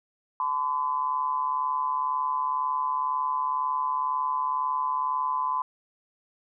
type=tone with amplitude modulation; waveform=sine; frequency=1016 Hz; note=B5; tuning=49 cents sharp; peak=-21 dBFS; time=0.4-5.62 s; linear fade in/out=2 ms; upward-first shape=sine; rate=142 Hz; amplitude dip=70%; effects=none